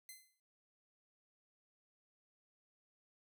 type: tone with exponential decay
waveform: 5% pulse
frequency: 2055 Hz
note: C7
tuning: 32 cents flat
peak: -38 dBFS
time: 0.09-0.4 s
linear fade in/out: 1 ms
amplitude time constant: 67 ms
effects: noise-tail reverb RT60 0.2 s tail -23 dB re dry